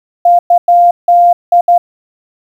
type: tone bursts at uneven times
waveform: sine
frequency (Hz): 698.5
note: F5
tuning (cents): 0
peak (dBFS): -3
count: 6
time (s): 0.25-0.39 / 0.5-0.58 / 0.68-0.91 / 1.08-1.33 / 1.52-1.61 / 1.68-1.78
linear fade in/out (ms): 5
effects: 7-bit